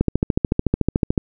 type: click train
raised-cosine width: 3 ms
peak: -3 dBFS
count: 17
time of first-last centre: 0.01-1.178 s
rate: 13.7 Hz
effects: none